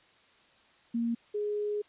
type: tone pair in turn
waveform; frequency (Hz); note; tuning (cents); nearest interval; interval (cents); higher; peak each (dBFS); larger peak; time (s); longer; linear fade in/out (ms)
sine; 233.1 / 416.5; A#3 / G#4; 0 / +5; minor seventh; 1005; second; -27 / -29; first; 0.94-1.15 / 1.34-1.82; second; 10
effects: white hiss -62 dBFS RMS until 1.88 s + resampled to 8000 Hz